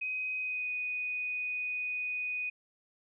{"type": "tone with pitch glide", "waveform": "sine", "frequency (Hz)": [2515, 2485], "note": ["D#7", "D#7"], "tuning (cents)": [18, -3], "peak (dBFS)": -32, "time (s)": [0.01, 2.5], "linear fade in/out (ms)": 10, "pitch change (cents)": -21, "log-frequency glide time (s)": [0.39, 0.71], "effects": []}